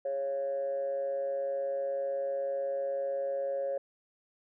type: tone with amplitude modulation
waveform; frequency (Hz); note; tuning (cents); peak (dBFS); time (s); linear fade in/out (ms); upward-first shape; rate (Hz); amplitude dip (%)
sine; 551; C#5; -11; -26; 0.05-3.78; 5; sine; 140; 65
effects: tanh soft clip ceiling -24 dBFS